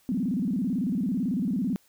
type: tone with vibrato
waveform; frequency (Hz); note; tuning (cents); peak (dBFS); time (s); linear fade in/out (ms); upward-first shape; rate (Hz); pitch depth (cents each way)
sine; 220; A3; 0; -24; 0.09-1.76; 0; square; 18; 260
effects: white hiss -63 dBFS RMS until 1.88 s